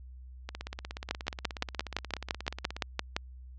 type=two click trains; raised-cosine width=0.2 ms; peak=-11 / -20 dBFS; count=13 / 39; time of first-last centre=1.11-3.165 / 0.49-2.765 s; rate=5.84 / 16.7 Hz; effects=added 63 Hz sine -45 dBFS peak until 3.58 s + low-pass 5000 Hz 12 dB/octave